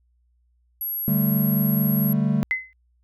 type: tone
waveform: sine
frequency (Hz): 11530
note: F#9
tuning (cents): -46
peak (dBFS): -25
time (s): 0.81-2.13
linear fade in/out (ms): 2
type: chord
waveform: triangle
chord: D suspended fourth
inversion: none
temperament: just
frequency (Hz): 146.83 / 195.78 / 220.2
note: D3 / G3 / A3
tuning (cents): 0 / -2 / +2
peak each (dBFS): -21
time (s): 1.08-2.43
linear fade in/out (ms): 0
type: tone with exponential decay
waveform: sine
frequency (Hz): 2044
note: C7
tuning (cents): -41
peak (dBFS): -16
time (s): 2.51-2.73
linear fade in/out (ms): 0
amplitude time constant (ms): 47
effects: added 60 Hz sine -61 dBFS peak until 3.03 s